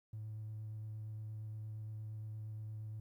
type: tone with vibrato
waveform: triangle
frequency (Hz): 108.1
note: A2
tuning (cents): -30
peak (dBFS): -39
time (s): 0.13-3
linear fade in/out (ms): 5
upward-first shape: square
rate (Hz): 8.6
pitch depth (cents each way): 10
effects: tanh soft clip ceiling -39 dBFS + 13-bit